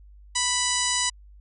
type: harmonic tone with a mistuned harmonic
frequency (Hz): 988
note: B5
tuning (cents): 0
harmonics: 1 / 2 / 3 / 4 / 5 / 6 / 7 / 8 / 9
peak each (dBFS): -31 / -31 / -31 / -31 / -31 / -31 / -31 / -31 / -31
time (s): 0.35-1.1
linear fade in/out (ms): 10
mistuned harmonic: 8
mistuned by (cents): -34
effects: added 50 Hz sine -46 dBFS peak until 1.4 s